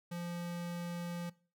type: tone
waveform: square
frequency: 173.2 Hz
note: F3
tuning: 14 cents flat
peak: -39 dBFS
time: 0.11-1.3 s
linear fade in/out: 10 ms
effects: noise-tail reverb RT60 0.4 s tail -21 dB re dry